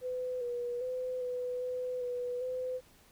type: tone with pitch steps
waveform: sine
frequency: 504 / 483.3 / 507 / 497.1 / 502 / 491.9 / 508 Hz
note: B4 / B4 / B4 / B4 / B4 / B4 / B4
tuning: +35 / -38 / +45 / +11 / +28 / -7 / +49 cents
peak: -33 dBFS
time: 0.01-2.81 s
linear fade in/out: 50 ms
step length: 400 ms
effects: pink hiss -62 dBFS RMS until 3.11 s